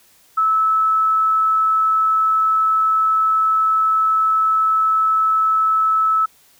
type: tone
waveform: sine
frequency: 1304 Hz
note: E6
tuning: 19 cents flat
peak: -13 dBFS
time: 0.37-6.26 s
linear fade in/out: 10 ms
effects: white hiss -53 dBFS RMS until 6.59 s